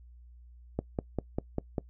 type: click train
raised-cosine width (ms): 2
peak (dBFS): -16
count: 6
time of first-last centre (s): 0.79-1.782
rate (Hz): 5.04
effects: noise-tail reverb RT60 0.1 s tail -22 dB re dry + added 60 Hz sine -50 dBFS peak until 1.89 s